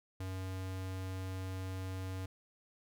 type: tone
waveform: square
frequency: 94 Hz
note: F#2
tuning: 28 cents sharp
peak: -39 dBFS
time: 0.2-2.26 s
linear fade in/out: 5 ms
effects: none